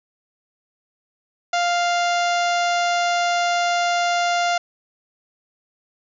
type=harmonic tone; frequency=698.5 Hz; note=F5; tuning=in tune; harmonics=1 / 2 / 3 / 4 / 5 / 6 / 7 / 8 / 9 / 10; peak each=-19 / -25 / -29 / -31 / -33 / -35 / -36 / -37 / -38 / -39 dBFS; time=1.53-4.58 s; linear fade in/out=5 ms; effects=none